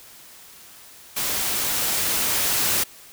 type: noise with level ramp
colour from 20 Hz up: white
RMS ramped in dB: -25 to -21 dBFS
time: 1.16-2.84 s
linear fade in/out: 10 ms
effects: white hiss -46 dBFS RMS until 3.12 s